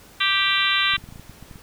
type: harmonic tone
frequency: 392 Hz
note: G4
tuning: in tune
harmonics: 3 / 4 / 5 / 6 / 7 / 8 / 9 / 10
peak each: -26 / -26 / -26 / -26 / -26 / -26 / -26 / -26 dBFS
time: 0.2-0.97 s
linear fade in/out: 10 ms
type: clicks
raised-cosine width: 5 ms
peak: -28 dBFS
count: 11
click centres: 0.938 / 0.98 / 1.04 / 1.089 / 1.125 / 1.159 / 1.196 / 1.296 / 1.426 / 1.512 / 1.558 s
effects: pink hiss -48 dBFS RMS until 1.62 s